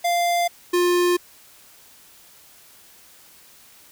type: tone pair in turn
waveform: square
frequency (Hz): 695 / 353.6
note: F5 / F4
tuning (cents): -9 / +22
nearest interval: octave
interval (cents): 1169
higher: first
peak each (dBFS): -19 / -17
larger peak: second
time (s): 0.04-0.48 / 0.73-1.17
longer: neither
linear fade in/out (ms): 10
effects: white hiss -50 dBFS RMS until 3.91 s